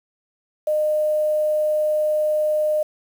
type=tone with quantisation; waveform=sine; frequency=610 Hz; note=D#5; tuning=34 cents flat; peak=-17 dBFS; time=0.67-2.83 s; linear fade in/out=5 ms; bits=7; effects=none